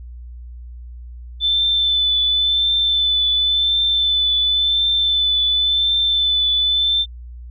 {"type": "tone with vibrato", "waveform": "sine", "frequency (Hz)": 3520, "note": "A7", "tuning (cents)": 0, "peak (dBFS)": -14, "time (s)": [1.4, 7.06], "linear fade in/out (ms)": 50, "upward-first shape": "triangle", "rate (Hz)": 0.93, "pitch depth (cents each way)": 24, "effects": ["added 60 Hz sine -32 dBFS peak until 7.5 s"]}